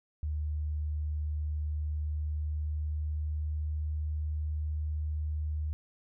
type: tone with pitch glide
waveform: sine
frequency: 75.6 to 76.3 Hz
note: D#2 to D#2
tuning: -49 to -33 cents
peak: -30 dBFS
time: 0.23-5.73 s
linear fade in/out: 0 ms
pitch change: +16 cents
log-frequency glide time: 1.69-3.9 s
effects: none